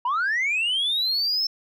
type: linear sweep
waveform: sine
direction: up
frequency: 932.3 to 5340 Hz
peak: -19 dBFS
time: 0.05-1.47 s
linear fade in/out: 5 ms
effects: tanh soft clip ceiling -19 dBFS